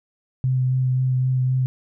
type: tone with vibrato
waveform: sine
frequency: 128.8 Hz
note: C3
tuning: 27 cents flat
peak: -17 dBFS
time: 0.44-1.66 s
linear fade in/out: 0 ms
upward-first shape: sine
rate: 3.8 Hz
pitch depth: 13 cents each way
effects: none